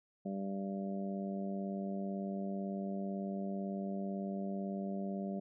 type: harmonic tone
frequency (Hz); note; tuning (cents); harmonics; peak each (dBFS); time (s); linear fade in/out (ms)
98; G2; 0; 2 / 3 / 4 / 5 / 6 / 7; -37 / -49 / -46 / -55 / -46 / -48; 0.25-5.4; 10
effects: none